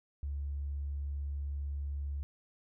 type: tone with tanh clipping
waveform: triangle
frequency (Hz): 71.1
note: C#2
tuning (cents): +45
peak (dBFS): -34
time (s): 0.23-2.23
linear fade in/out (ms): 0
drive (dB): 4
effects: none